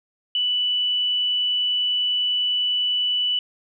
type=tone; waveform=sine; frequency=2970 Hz; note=F#7; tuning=6 cents sharp; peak=-19 dBFS; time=0.35-3.39 s; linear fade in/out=2 ms; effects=none